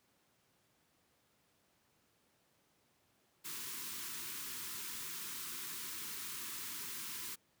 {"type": "band-stop noise", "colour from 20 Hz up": "white", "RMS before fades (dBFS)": -44, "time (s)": [3.44, 7.36], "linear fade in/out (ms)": 20, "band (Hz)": [430, 920], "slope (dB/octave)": 96, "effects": ["pink hiss -74 dBFS RMS until 7.6 s", "high-pass 100 Hz 12 dB/octave"]}